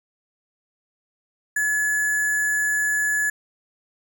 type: tone with sample-and-hold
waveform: sine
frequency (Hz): 1705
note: G#6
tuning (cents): +45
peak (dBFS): -19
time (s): 1.56-3.3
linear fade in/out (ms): 5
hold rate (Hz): 8820
effects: none